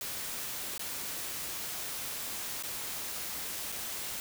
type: noise with dropouts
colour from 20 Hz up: white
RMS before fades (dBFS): -38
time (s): 0.01-4.2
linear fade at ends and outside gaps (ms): 1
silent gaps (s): 0.779-0.794 / 2.626-2.635 / 3.72-3.724
effects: none